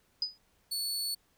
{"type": "tone with exponential decay", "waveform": "sine", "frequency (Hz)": 4978, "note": "D#8", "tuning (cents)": 0, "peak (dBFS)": -25, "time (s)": [0.22, 0.38], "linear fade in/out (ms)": 2, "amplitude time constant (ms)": 33}
{"type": "tone", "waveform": "sawtooth", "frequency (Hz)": 4435, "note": "C#8", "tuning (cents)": 0, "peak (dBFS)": -29, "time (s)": [0.71, 1.15], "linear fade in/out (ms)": 10}
{"effects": ["pink hiss -70 dBFS RMS until 1.37 s"]}